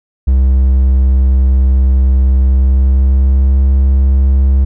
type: tone with pitch glide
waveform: triangle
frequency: 65.41 to 67.05 Hz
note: C2 to C2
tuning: 0 to +43 cents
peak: -4 dBFS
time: 0.27-4.65 s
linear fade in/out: 10 ms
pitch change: +43 cents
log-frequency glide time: 2.44-3.61 s
effects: none